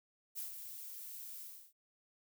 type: noise with ADSR envelope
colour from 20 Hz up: violet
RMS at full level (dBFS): -41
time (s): 0.35-1.73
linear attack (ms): 31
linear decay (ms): 130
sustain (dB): -7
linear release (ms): 320
effects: none